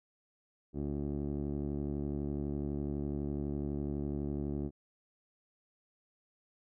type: tone with low-pass filter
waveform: 15% pulse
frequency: 72 Hz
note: D2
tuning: 34 cents flat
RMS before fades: -36 dBFS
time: 0.73-4.71 s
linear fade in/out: 50 ms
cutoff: 400 Hz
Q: 2.7
effects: none